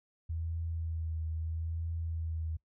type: tone with vibrato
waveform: sine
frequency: 81.4 Hz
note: E2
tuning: 21 cents flat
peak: -33 dBFS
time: 0.29-2.57 s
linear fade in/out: 10 ms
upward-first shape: triangle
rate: 0.77 Hz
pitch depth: 33 cents each way
effects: noise-tail reverb RT60 0.1 s tail -22 dB re dry